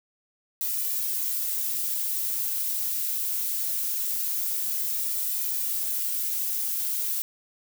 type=noise with flanger; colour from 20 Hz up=violet; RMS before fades=-28 dBFS; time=0.61-7.22 s; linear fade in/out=0 ms; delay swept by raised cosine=1.8 to 4.4 ms; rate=0.21 Hz; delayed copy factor=-0.55; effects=none